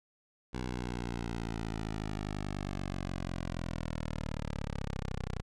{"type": "linear sweep", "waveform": "10% pulse", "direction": "down", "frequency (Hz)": [62.7, 30.42], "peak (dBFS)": -27, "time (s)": [0.53, 5.42], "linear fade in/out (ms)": 10, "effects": ["low-pass 7000 Hz 12 dB/octave"]}